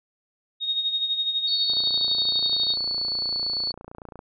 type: tone with tremolo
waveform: sine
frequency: 3729 Hz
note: A#7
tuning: in tune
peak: -20 dBFS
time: 0.6-2.77 s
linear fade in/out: 50 ms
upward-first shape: sine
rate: 12 Hz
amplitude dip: 60%
type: tone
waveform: sine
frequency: 4435 Hz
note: C#8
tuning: in tune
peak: -24 dBFS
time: 1.47-3.72 s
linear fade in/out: 10 ms
type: click train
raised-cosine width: 1 ms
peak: -26 dBFS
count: 73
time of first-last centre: 1.7-4.191 s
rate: 28.9 Hz
effects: none